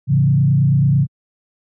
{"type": "tone with frequency modulation", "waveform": "sine", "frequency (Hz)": 138.1, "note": "C#3", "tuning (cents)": -6, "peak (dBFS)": -10, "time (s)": [0.07, 1.07], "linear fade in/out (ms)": 50, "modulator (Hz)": 29.1, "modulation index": 0.89, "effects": ["high-pass 80 Hz 12 dB/octave"]}